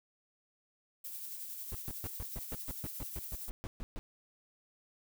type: noise with tremolo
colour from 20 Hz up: violet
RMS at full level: -42 dBFS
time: 1.04-3.5 s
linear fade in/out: 10 ms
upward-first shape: triangle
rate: 11 Hz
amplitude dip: 40%
type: noise bursts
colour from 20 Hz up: brown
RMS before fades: -40 dBFS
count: 15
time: 1.72-3.99 s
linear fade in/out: 0 ms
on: 30 ms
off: 130 ms
effects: none